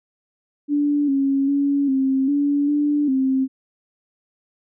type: tone with pitch steps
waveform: sine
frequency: 290.7 / 274 / 281.9 / 266.8 / 286.4 / 293.1 / 264.5 Hz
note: D4 / C#4 / C#4 / C4 / D4 / D4 / C4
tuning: -18 / -20 / +29 / +34 / -43 / -3 / +19 cents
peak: -16 dBFS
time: 0.68-3.48 s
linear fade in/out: 50 ms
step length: 400 ms
effects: none